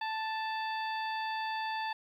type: harmonic tone with a mistuned harmonic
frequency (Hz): 880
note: A5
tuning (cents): 0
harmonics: 1 / 2 / 3 / 4 / 5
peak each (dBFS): -34 / -40 / -44 / -46 / -48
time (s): 0.01-1.93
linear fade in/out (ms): 5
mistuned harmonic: 5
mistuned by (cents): +65
effects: 11-bit